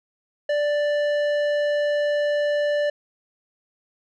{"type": "tone with low-pass filter", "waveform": "square", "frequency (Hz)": 587.3, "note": "D5", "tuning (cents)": 0, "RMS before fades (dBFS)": -22, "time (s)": [0.49, 2.9], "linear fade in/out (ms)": 5, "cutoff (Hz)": 2600, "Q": 0.65, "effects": []}